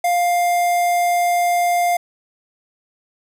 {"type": "tone with notch filter", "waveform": "square", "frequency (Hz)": 702, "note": "F5", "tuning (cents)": 9, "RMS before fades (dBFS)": -17, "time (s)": [0.04, 1.97], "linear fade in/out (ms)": 5, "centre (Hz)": 4000, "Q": 1.1, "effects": ["resampled to 32000 Hz", "8-bit"]}